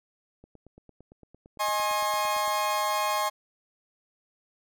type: click train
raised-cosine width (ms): 2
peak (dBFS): -37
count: 19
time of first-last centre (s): 0.44-2.479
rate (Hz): 8.83
type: chord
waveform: 40% pulse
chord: Ab major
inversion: second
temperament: equal with one note detuned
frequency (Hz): 622.3 / 830.6 / 1069.7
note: Eb5 / Ab5 / C6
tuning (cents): 0 / 0 / +38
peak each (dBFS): -31 / -29 / -27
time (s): 1.59-3.3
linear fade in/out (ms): 20
effects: none